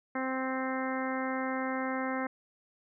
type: harmonic tone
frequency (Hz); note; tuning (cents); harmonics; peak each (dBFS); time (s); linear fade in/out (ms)
261.6; C4; 0; 1 / 2 / 3 / 4 / 5 / 6 / 7 / 8; -34 / -37 / -39 / -40 / -41 / -42 / -42 / -43; 0.15-2.27; 5
effects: none